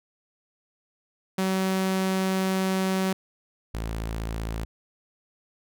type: tone pair in turn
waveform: sawtooth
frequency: 189.4 / 55.41 Hz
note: F#3 / A1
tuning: +41 / +13 cents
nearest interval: octave + major sixth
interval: 2128 cents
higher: first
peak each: -19 / -25 dBFS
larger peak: first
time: 1.38-3.13 / 3.74-4.65 s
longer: first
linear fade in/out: 5 ms
effects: none